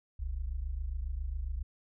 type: tone pair together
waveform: sine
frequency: 40.08 / 67.4 Hz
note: E1 / C#2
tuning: -48 / -48 cents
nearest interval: major sixth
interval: 900 cents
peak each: -36 / -35 dBFS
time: 0.19-1.63 s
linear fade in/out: 10 ms
effects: none